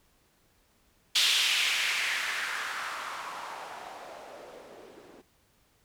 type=noise with low-pass filter sweep; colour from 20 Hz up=violet; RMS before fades=-32 dBFS; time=1.15-5.22 s; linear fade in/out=10 ms; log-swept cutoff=3500 to 350 Hz; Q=2.3; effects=pink hiss -67 dBFS RMS until 5.84 s